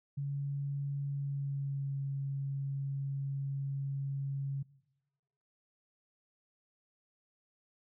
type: tone with pitch glide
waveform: sine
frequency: 140.7 to 138.04 Hz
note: C#3 to C#3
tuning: +26 to -7 cents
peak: -33 dBFS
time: 0.17-4.63 s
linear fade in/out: 10 ms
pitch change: -33 cents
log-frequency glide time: 1.07-1.99 s
effects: noise-tail reverb RT60 1.0 s tail -22 dB re dry